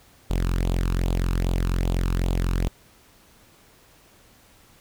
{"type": "tone with flanger", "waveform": "sawtooth", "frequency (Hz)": 44.08, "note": "F1", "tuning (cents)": 17, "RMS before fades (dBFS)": -23, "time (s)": [0.3, 2.68], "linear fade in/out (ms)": 0, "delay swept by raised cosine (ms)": [0.26, 0.78], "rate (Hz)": 2.5, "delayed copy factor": 0.65, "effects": ["pink hiss -55 dBFS RMS until 4.8 s"]}